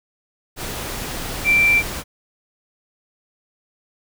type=tone in noise; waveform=sine; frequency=2349 Hz; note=D7; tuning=in tune; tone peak=-12 dBFS; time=1.44-1.83 s; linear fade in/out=50 ms; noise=pink; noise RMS=-28 dBFS; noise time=0.56-2.04 s; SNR=+13 dB; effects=none